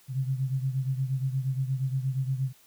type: beating tone pair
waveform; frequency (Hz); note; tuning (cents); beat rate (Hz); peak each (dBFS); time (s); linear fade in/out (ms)
sine; 130.81 / 139.31; C3 / C#3; 0 / +9; 8.5; -27 / -32; 0.08-2.53; 50
effects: white hiss -59 dBFS RMS until 2.66 s